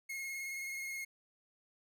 45% pulse tone with vibrato, 2157 Hz, C#7, 48 cents flat, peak -39 dBFS, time 0.09-1.05 s, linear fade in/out 10 ms, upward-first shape triangle, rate 19 Hz, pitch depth 28 cents each way, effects none

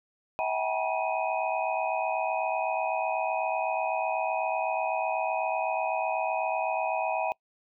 sine tone cluster, 645 / 758 / 826 / 965 / 2503 Hz, E5 / F#5 / G#5 / B5 / D#7, -38 / +42 / -10 / -40 / +10 cents, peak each -31 / -31 / -35 / -33 / -36 dBFS, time 0.39-7.32 s, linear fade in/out 0 ms, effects noise-tail reverb RT60 0.1 s tail -24 dB re dry

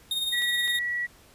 45% pulse tone with tremolo, 3700 Hz, A#7, 14 cents flat, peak -24 dBFS, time 0.11-0.79 s, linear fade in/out 2 ms, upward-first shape triangle, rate 19 Hz, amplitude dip 55%
sine tone, 1935 Hz, B6, 36 cents flat, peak -26 dBFS, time 0.32-1.07 s, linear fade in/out 20 ms
clicks, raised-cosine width 0.2 ms, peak -24 dBFS, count 2, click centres 0.421 / 0.678 s
effects pink hiss -55 dBFS RMS until 1.34 s + resampled to 32000 Hz

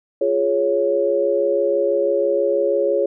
sine chord, Db major, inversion first, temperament equal, 349.2 / 415.3 / 554.4 Hz, F4 / Ab4 / Db5, 0 / 0 / 0 cents, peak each -23 / -20 / -18 dBFS, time 0.21-3.06 s, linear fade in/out 5 ms, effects none

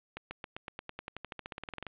accelerating click train, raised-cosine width 0.3 ms, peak -23 dBFS, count 22, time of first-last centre 0.17-1.867 s, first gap 140 ms, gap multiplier 0.94, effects resampled to 8000 Hz + 9-bit

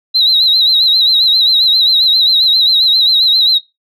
sine tone with vibrato, 3950 Hz, B7, in tune, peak -6 dBFS, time 0.14-3.59 s, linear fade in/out 20 ms, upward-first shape sine, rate 7.5 Hz, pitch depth 85 cents each way, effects noise-tail reverb RT60 0.2 s tail -19 dB re dry + tanh soft clip ceiling -2 dBFS

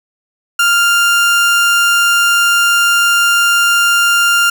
30% pulse tone, 1396.9 Hz, F6, in tune, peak -6 dBFS, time 0.59-4.5 s, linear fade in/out 5 ms, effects none

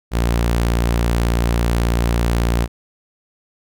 sawtooth tone, 58.27 Hz, A#1, in tune, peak -11 dBFS, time 0.11-2.68 s, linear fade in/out 50 ms, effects none

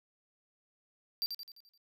square tone with echo, 4699 Hz, D8, in tune, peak -31 dBFS, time 1.22-1.26 s, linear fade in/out 0 ms, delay 86 ms, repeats 6, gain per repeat -6 dB, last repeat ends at 1.776 s, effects none

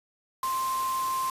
sine tone in noise, 1049 Hz, C6, 4 cents sharp, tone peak -26 dBFS, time 0.43-1.3 s, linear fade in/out 2 ms, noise white, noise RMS -38 dBFS, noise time 0.43-1.3 s, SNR +9 dB, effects resampled to 32000 Hz

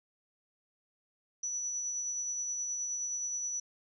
sine tone with tremolo, 5920 Hz, F#8, in tune, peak -32 dBFS, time 1.43-3.6 s, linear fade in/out 5 ms, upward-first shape sine, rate 9.5 Hz, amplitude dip 25%, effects none

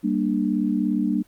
sine chord, G minor, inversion none, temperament equal with one note detuned, 196 / 233.1 / 296.2 Hz, G3 / Bb3 / D4, 0 / 0 / +15 cents, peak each -24 dBFS, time 0.03-1.23 s, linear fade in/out 20 ms, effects pink hiss -58 dBFS RMS until 1.27 s + Opus 32 kbps

